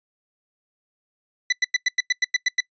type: tone bursts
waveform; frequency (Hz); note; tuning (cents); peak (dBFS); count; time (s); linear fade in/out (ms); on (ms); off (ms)
sawtooth; 1988; B6; +11; -13; 10; 1.5-2.605; 5; 25; 95
effects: noise-tail reverb RT60 0.1 s tail -22 dB re dry + resampled to 16000 Hz